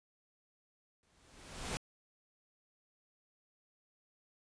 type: noise with exponential growth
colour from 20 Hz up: pink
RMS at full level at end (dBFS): -36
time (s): 1.03-1.77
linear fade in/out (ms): 0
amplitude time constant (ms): 160
effects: resampled to 22050 Hz